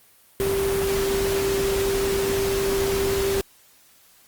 sine tone in noise, 392 Hz, G4, in tune, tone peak -21 dBFS, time 0.4-3.41 s, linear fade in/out 0 ms, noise pink, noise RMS -28 dBFS, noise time 0.4-3.41 s, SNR +4 dB, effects white hiss -55 dBFS RMS until 4.27 s + Opus 32 kbps

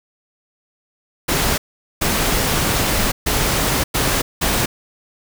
pink noise bursts at uneven times, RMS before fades -18 dBFS, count 5, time 1.28-1.58 / 2.01-3.12 / 3.26-3.84 / 3.94-4.22 / 4.41-4.66 s, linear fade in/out 10 ms, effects none

